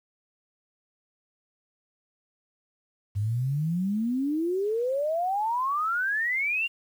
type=exponential sweep; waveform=sine; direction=up; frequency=98 to 2827 Hz; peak=-24 dBFS; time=3.15-6.68 s; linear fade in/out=20 ms; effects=9-bit